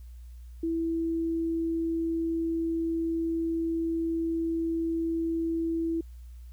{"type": "tone", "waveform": "sine", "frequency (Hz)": 329.5, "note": "E4", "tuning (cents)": -1, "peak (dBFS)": -26, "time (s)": [0.63, 6.01], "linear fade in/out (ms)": 5, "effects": ["added 60 Hz sine -42 dBFS peak until 6.52 s", "white hiss -67 dBFS RMS until 6.52 s"]}